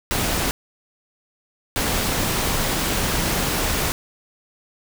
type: noise bursts at uneven times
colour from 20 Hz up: pink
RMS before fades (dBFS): -22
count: 2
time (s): 0.11-0.51 / 1.76-3.92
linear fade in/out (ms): 0
effects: none